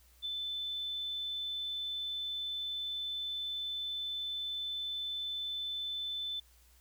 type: tone with ADSR envelope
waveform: sine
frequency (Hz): 3520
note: A7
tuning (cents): 0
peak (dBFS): -33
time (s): 0.22-6.4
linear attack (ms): 33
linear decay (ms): 10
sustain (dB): -2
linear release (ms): 6
effects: added 60 Hz sine -62 dBFS peak until 6.8 s + white hiss -66 dBFS RMS until 6.8 s